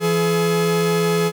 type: tone pair together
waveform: 45% pulse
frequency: 168.73 / 424.7 Hz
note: E3 / G#4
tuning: +41 / +39 cents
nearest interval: octave + major third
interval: 1598 cents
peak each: -20 / -18 dBFS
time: 0-1.32 s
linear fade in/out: 50 ms
effects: none